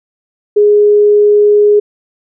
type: tone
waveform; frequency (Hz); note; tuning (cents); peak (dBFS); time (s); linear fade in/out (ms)
sine; 415.3; G#4; 0; -4; 0.56-1.8; 10
effects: none